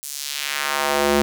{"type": "tone with high-pass filter sweep", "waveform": "square", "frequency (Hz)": 71.7, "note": "D2", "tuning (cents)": -41, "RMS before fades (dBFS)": -22, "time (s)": [0.03, 1.22], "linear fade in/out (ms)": 0, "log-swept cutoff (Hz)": [8300, 260], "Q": 1.1, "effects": []}